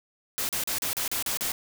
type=noise bursts; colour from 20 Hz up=white; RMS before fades=-29 dBFS; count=8; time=0.38-1.519 s; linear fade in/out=0 ms; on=110 ms; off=37 ms; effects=none